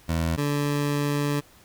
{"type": "tone pair in turn", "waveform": "20% pulse", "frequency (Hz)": [82.1, 144.9], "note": ["E2", "D3"], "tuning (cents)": [-6, -23], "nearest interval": "minor seventh", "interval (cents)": 983, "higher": "second", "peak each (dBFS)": -18, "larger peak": "neither", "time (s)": [[0.08, 0.37], [0.37, 1.41]], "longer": "second", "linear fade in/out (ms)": 20, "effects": ["pink hiss -54 dBFS RMS until 1.64 s"]}